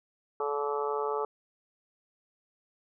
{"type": "harmonic tone", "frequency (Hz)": 144.4, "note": "D3", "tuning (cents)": -29, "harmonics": [3, 4, 5, 6, 7, 8, 9], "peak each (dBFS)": [-31, -39, -43, -35, -44, -36, -40], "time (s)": [0.4, 1.25], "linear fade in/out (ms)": 2, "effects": []}